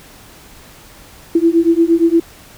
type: beating tone pair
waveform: sine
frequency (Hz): 329.6 / 338.2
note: E4 / E4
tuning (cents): 0 / +44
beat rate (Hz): 8.6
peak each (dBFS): -12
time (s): 1.35-2.2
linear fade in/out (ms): 5
effects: pink hiss -41 dBFS RMS until 2.57 s